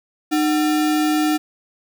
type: tone with sample-and-hold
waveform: sine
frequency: 305.6 Hz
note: D#4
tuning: 31 cents flat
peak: -15 dBFS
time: 0.31-1.38 s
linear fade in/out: 20 ms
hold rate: 1050 Hz
effects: none